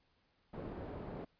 white low-pass noise, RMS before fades -45 dBFS, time 0.53-1.25 s, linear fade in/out 10 ms, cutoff 450 Hz, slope 12 dB/octave, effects pink hiss -75 dBFS RMS until 1.39 s + resampled to 11025 Hz

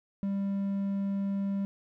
triangle tone, 197.6 Hz, G3, 14 cents sharp, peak -26 dBFS, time 0.23-1.65 s, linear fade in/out 0 ms, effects none

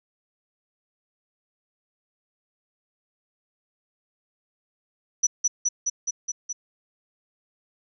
sine tone with echo, 5920 Hz, F#8, in tune, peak -15 dBFS, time 5.23-5.27 s, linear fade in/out 10 ms, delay 210 ms, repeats 6, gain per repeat -2 dB, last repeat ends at 6.53 s, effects tanh soft clip ceiling -11 dBFS

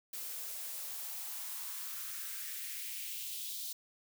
blue noise with high-pass filter sweep, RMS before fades -42 dBFS, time 0.13-3.73 s, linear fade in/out 5 ms, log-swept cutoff 350 to 4000 Hz, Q 2.3, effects none

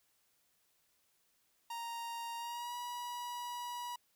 45% pulse tone with pitch glide, 932.3 to 970.2 Hz, A#5 to B5, 0 to -31 cents, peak -40 dBFS, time 1.7-3.96 s, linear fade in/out 5 ms, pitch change +69 cents, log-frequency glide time 2.37-2.75 s, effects white hiss -75 dBFS RMS until 4.15 s

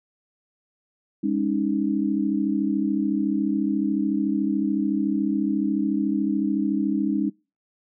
sine chord, Ab suspended fourth, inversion none, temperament equal with one note detuned, 203.8 / 277.2 / 311.1 Hz, Ab3 / Db4 / Eb4, -32 / 0 / 0 cents, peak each -25 dBFS, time 1.23-7.3 s, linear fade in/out 10 ms, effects noise-tail reverb RT60 0.3 s tail -25 dB re dry

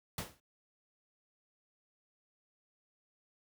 pink noise with exponential decay, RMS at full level -35 dBFS, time 0.18-0.4 s, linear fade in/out 2 ms, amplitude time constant 47 ms, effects high-pass 60 Hz 12 dB/octave

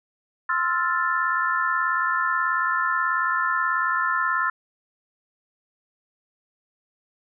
sine chord, F major seventh, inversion second, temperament equal, 1046.5 / 1318.5 / 1396.9 / 1760 Hz, C6 / E6 / F6 / A6, 0 / 0 / 0 / 0 cents, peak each -26 dBFS, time 0.49-4.5 s, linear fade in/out 5 ms, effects none

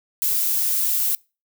violet noise, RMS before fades -21 dBFS, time 0.22-1.15 s, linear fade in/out 0 ms, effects noise-tail reverb RT60 0.3 s tail -25 dB re dry

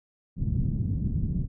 white low-pass noise, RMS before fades -27 dBFS, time 0.36-1.48 s, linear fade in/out 50 ms, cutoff 180 Hz, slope 24 dB/octave, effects none

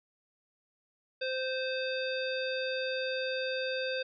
harmonic tone, 520 Hz, C5, 11 cents flat, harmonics 1 / 3 / 5 / 7 / 9, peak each -33 / -38 / -40 / -41 / -43 dBFS, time 1.21-4.03 s, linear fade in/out 10 ms, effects none

